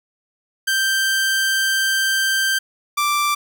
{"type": "tone pair in turn", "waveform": "sawtooth", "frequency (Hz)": [1568, 1174.7], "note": ["G6", "D6"], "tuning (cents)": [0, 0], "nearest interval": "perfect fourth", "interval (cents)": 500, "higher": "first", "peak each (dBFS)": -13, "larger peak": "neither", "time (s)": [[0.67, 2.59], [2.97, 3.35]], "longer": "first", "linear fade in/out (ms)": 10, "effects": []}